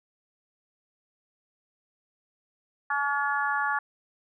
harmonic tone, 284.3 Hz, C#4, 44 cents sharp, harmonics 3 / 4 / 5 / 6, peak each -30 / -30 / -30 / -30 dBFS, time 2.9-3.79 s, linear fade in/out 5 ms, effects none

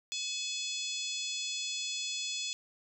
harmonic tone with a mistuned harmonic, 855 Hz, A5, 50 cents flat, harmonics 3 / 4 / 5 / 6 / 7 / 8 / 9, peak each -41 / -38 / -43 / -43 / -45 / -42 / -46 dBFS, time 0.12-2.53 s, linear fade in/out 0 ms, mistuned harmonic 6, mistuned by -40 cents, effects none

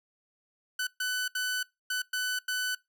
sawtooth tone bursts at uneven times, 1500 Hz, F#6, 23 cents sharp, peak -25 dBFS, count 6, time 0.79-0.87 / 1-1.28 / 1.35-1.63 / 1.9-2.02 / 2.13-2.39 / 2.48-2.75 s, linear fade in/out 5 ms, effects noise-tail reverb RT60 0.2 s tail -23 dB re dry

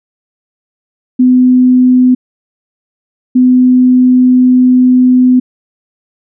sine tone bursts at uneven times, 252.5 Hz, B3, 39 cents sharp, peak -3 dBFS, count 2, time 1.19-2.15 / 3.35-5.4 s, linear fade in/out 10 ms, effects none

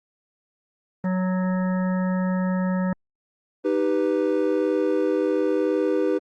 harmonic tone, 185 Hz, F#3, in tune, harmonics 1 / 3 / 5 / 7 / 9 / 10, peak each -21 / -31 / -35 / -38 / -40 / -41 dBFS, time 1.04-2.93 s, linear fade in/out 2 ms
triangle chord, Eb augmented, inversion none, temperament equal, 311.1 / 392 / 493.9 Hz, Eb4 / G4 / B4, 0 / 0 / 0 cents, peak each -22 dBFS, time 3.64-6.19 s, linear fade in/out 20 ms
effects Opus 24 kbps

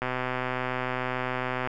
click train, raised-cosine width 0.5 ms, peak -14 dBFS, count 211, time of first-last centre 0.02-1.674 s, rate 127 Hz, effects none

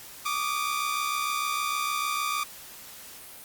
sawtooth tone pair together, 1154.4 / 1221 Hz, D6 / D#6, -30 / -33 cents, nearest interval minor second, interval 97 cents, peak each -26 dBFS, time 0.25-2.44 s, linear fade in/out 10 ms, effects white hiss -45 dBFS RMS until 3.44 s + Opus 48 kbps

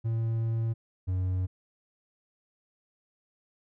triangle tone pair in turn, 113.6 / 92.28 Hz, A#2 / F#2, -44 / -4 cents, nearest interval major third, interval 360 cents, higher first, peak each -24 dBFS, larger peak neither, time 0.04-0.74 / 1.07-1.47 s, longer first, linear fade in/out 20 ms, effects none

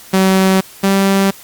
sawtooth tone pair in turn, 190 / 195.34 Hz, F#3 / G3, +46 / -6 cents, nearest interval unison, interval 48 cents, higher second, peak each -5 / -6 dBFS, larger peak first, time 0.13-0.61 / 0.83-1.31 s, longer neither, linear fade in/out 10 ms, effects white hiss -38 dBFS RMS until 1.43 s + Opus 48 kbps

